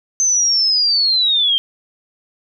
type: linear sweep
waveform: sine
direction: down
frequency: 6250 to 3136 Hz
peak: -12 dBFS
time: 0.2-1.58 s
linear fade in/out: 0 ms
effects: none